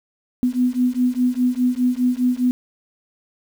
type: beating tone pair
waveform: sine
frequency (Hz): 246.9 / 251.8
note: B3 / B3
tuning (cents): 0 / +34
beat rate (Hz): 4.9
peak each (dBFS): -19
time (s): 0.43-2.51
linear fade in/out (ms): 0
effects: 7-bit